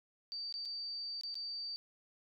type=tone with dropouts; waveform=sine; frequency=4627 Hz; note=D8; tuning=27 cents flat; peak=-39 dBFS; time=0.32-1.76 s; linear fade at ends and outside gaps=0 ms; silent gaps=0.525-0.54 / 0.652-0.656 / 1.211-1.235 / 1.343-1.354 s; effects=none